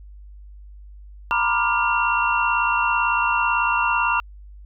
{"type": "tone cluster", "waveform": "sine", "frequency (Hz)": [935, 993, 1184, 1407, 2733], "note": ["A#5", "B5", "D6", "F6", "F7"], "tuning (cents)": [5, 9, 14, 12, -38], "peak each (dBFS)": -24, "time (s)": [1.31, 4.2], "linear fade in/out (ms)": 0, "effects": ["added 50 Hz sine -39 dBFS peak until 4.65 s"]}